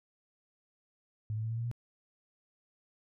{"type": "tone with pitch steps", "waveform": "sine", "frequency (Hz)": [107.6, 109.8, 112.04, 114.33, 116.66, 119.05], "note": ["A2", "A2", "A2", "A#2", "A#2", "A#2"], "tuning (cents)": [-38, -3, 32, -33, 2, 37], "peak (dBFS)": -32, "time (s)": [1.3, 1.714], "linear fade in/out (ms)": 0, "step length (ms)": 69, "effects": []}